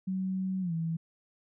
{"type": "tone with pitch glide", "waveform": "sine", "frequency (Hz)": [188.4, 164.01], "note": ["F#3", "E3"], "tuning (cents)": [32, -8], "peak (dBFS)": -29, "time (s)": [0.07, 0.97], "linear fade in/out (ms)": 10, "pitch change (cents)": -240, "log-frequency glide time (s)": [0.61, 0.73], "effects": []}